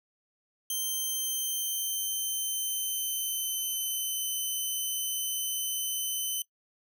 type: tone with pitch glide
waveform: 5% pulse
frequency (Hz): 3129 to 3045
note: G7 to F#7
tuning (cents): -4 to +49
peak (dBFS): -22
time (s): 0.7-6.42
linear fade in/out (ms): 2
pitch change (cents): -47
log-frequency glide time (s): 0.85-4.3
effects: noise-tail reverb RT60 0.1 s tail -22 dB re dry